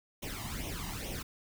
pink noise with flanger, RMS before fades -39 dBFS, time 0.22-1.23 s, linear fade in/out 10 ms, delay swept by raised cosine 0.32 to 1.05 ms, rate 2.3 Hz, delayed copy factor +0.75, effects none

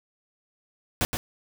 pink noise with echo, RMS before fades -24 dBFS, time 1.01-1.05 s, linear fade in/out 0 ms, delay 120 ms, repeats 1, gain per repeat -5 dB, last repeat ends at 1.17 s, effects none

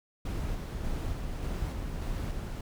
brown noise with tremolo, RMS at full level -33 dBFS, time 0.25-2.61 s, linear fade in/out 5 ms, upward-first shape square, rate 1.7 Hz, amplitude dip 25%, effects none

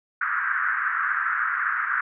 pink band-pass noise, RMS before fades -25 dBFS, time 0.21-2.01 s, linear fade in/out 5 ms, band 1300 to 1700 Hz, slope 48 dB/octave, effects none

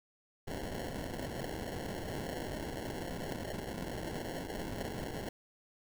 blue noise with sample-and-hold, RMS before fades -40 dBFS, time 0.47-5.29 s, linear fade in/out 5 ms, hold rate 1225 Hz, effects none

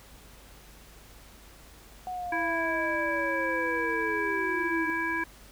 sine linear sweep, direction down, 740 to 311.1 Hz, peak -32 dBFS, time 2.07-4.9 s, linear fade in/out 0 ms
harmonic tone, 329.6 Hz, E4, in tune, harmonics 1 / 3 / 5 / 7, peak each -34 / -33 / -30 / -35 dBFS, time 2.32-5.24 s, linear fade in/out 5 ms
effects added 50 Hz sine -53 dBFS peak until 5.51 s + pink hiss -53 dBFS RMS until 5.51 s

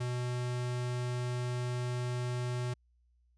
square tone, 123.47 Hz, B2, in tune, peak -33 dBFS, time 0-2.74 s, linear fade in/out 10 ms, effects added 60 Hz sine -66 dBFS peak until 3.37 s + resampled to 22050 Hz

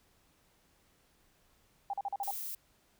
sine tone bursts, 799 Hz, G5, 33 cents sharp, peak -32 dBFS, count 6, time 1.9-2.309 s, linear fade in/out 2 ms, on 34 ms, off 41 ms
violet noise, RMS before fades -40 dBFS, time 2.23-2.55 s, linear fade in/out 5 ms
effects pink hiss -69 dBFS RMS until 2.99 s

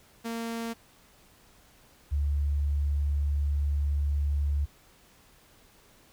sawtooth / sine tone pair in turn, 229.8 / 72.03 Hz, A#3 / D2, -25 / -33 cents, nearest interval octave + minor sixth, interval 2008 cents, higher first, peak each -28 / -24 dBFS, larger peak second, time 0.24-0.74 / 2.11-4.66 s, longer second, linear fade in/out 20 ms, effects pink hiss -59 dBFS RMS until 6.12 s

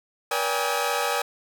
sawtooth tone cluster, 479.2 / 573 / 788 / 831 / 1274 Hz, A#4 / D5 / G5 / G#5 / D#6, +48 / -43 / +9 / +1 / +41 cents, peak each -26 dBFS, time 0.31-1.22 s, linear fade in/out 5 ms, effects none

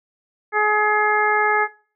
harmonic tone, 422.4 Hz, G#4, 29 cents sharp, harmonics 1 / 2 / 3 / 4 / 5, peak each -22 / -21 / -22 / -21 / -25 dBFS, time 0.52-1.68 s, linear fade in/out 50 ms, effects noise-tail reverb RT60 0.4 s tail -18 dB re dry

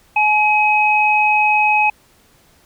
sine tone pair together, 847.3 / 2539 Hz, G#5 / D#7, +34 / +34 cents, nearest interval octave + perfect fifth, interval 1900 cents, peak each -14 dBFS, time 0.16-1.9 s, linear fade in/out 5 ms, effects pink hiss -53 dBFS RMS until 2.65 s

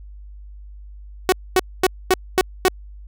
sawtooth tone bursts, 372.7 Hz, F#4, 13 cents sharp, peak -8 dBFS, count 6, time 1.29-2.682 s, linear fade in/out 0 ms, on 32 ms, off 240 ms, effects added 50 Hz sine -36 dBFS peak until 3.07 s

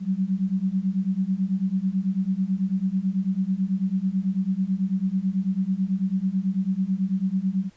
sine beating tone pair, 185 / 194.1 Hz, F#3 / G3, 0 / -17 cents, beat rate 9.1 Hz, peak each -25 / -24 dBFS, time 0-7.7 s, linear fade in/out 50 ms, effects pink hiss -59 dBFS RMS until 7.76 s + resampled to 16000 Hz

